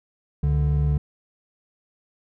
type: tone pair together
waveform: triangle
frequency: 69.78 / 146 Hz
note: C#2 / D3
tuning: +12 / -10 cents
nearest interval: octave + minor second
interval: 1278 cents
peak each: -19 dBFS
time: 0.43-0.98 s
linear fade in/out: 5 ms
effects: none